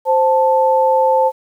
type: tone pair together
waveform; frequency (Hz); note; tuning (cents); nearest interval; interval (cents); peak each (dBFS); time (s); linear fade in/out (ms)
sine; 523.3 / 880.1; C5 / A5; 0 / 0; major sixth; 900; -13; 0.05-1.32; 50
effects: 8-bit